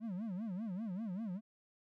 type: tone with vibrato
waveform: triangle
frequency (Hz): 202.2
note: G#3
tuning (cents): -46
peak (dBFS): -36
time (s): 0-1.41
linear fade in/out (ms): 50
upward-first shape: sine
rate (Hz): 5.1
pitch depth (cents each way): 240
effects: none

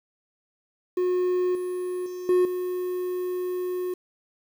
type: tone with level steps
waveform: triangle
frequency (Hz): 362.4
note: F#4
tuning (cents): -36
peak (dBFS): -19 / -25 / -30 / -15 / -24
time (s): 0.97-3.94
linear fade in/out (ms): 5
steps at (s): 1.55 / 2.06 / 2.29 / 2.45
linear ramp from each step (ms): 2
effects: 8-bit

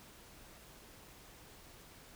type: silence
effects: pink hiss -57 dBFS RMS until 2.15 s

